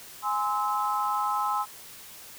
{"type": "chord", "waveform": "sine", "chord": "Ab augmented", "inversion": "none", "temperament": "just", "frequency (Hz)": [830.6, 1038.3, 1297.8], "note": ["Ab5", "C6", "E6"], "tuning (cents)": [0, -14, -27], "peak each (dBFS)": -29, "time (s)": [0.22, 1.66], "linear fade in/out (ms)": 50, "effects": ["white hiss -46 dBFS RMS until 2.38 s"]}